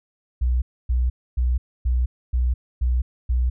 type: tone bursts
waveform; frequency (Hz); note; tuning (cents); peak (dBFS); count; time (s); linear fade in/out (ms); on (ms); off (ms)
sine; 61.74; B1; 0; -17; 7; 0.41-3.5; 10; 210; 270
effects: none